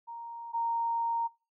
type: tone pair in turn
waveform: sine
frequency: 932.3 / 927.3 Hz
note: A#5 / A#5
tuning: 0 / -9 cents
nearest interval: unison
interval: 9 cents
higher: first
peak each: -39 / -28 dBFS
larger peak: second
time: 0.07-0.53 / 0.53-1.28 s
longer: second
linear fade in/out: 20 ms
effects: noise-tail reverb RT60 0.3 s tail -22 dB re dry